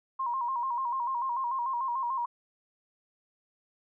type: tone with vibrato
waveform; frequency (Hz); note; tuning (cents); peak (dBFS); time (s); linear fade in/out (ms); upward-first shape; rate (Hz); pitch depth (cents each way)
sine; 1006; B5; +32; -28; 0.19-2.26; 10; square; 6.8; 93
effects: none